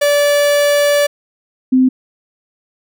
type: tone pair in turn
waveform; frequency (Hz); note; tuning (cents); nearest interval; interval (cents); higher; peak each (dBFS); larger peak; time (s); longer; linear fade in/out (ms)
45% pulse / sine; 579 / 257.9; D5 / C4; -25 / -25; octave + major second; 1400; first; -10 / -7; second; 0.01-1.07 / 1.72-1.89; first; 10
effects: none